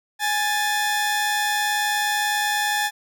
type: tone pair together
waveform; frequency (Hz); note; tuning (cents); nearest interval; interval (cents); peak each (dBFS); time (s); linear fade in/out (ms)
sawtooth; 830.6 / 1761; G#5 / A6; 0 / +1; octave + minor second; 1301; -19 / -20; 0.19-2.91; 50
effects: none